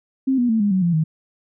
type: tone with pitch steps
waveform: sine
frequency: 265.3 / 243.3 / 223.1 / 204.6 / 187.6 / 172.03 / 157.75 Hz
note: C4 / B3 / A3 / G#3 / F#3 / F3 / D#3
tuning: +24 / -26 / +24 / -26 / +24 / -26 / +24 cents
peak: -15 dBFS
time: 0.27-1.04 s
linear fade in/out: 10 ms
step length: 110 ms
effects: none